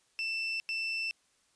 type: tone bursts at uneven times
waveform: 35% pulse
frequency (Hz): 2668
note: E7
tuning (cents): +20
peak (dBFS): -30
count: 2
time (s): 0.19-0.6 / 0.69-1.11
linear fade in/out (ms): 0
effects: white hiss -70 dBFS RMS until 1.55 s + resampled to 22050 Hz